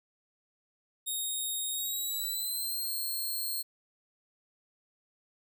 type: tone with pitch glide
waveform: 5% pulse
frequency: 3729 to 4234 Hz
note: A#7 to C8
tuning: 0 to +20 cents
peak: -25 dBFS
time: 1.06-3.63 s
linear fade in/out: 20 ms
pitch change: +220 cents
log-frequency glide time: 1.71-2.89 s
effects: none